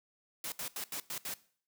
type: noise bursts at uneven times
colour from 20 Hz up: white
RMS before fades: -39 dBFS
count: 6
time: 0.44-0.52 / 0.59-0.68 / 0.76-0.84 / 0.92-1 / 1.1-1.18 / 1.25-1.34 s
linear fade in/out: 2 ms
effects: noise-tail reverb RT60 0.5 s tail -19 dB re dry + high-pass 100 Hz 12 dB/octave